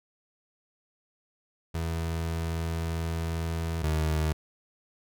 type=tone pair in turn; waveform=30% pulse; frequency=82.41 / 78.11 Hz; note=E2 / D#2; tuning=0 / +7 cents; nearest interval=minor second; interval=93 cents; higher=first; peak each=-26 / -22 dBFS; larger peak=second; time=1.74-3.83 / 3.83-4.33 s; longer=first; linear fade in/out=10 ms; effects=none